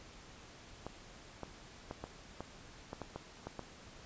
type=clicks; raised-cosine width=1 ms; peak=-27 dBFS; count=10; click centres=0.866 / 1.433 / 1.911 / 2.04 / 2.406 / 2.931 / 3.017 / 3.16 / 3.47 / 3.593 s; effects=pink hiss -55 dBFS RMS until 4.05 s + resampled to 16000 Hz